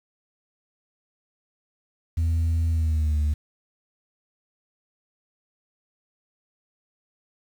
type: tone with pitch glide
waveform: sine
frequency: 82.3 to 75.03 Hz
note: E2 to D2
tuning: -2 to +38 cents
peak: -17 dBFS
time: 2.17-3.34 s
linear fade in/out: 10 ms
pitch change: -160 cents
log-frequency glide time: 2.7-3.17 s
effects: tanh soft clip ceiling -19 dBFS + 8-bit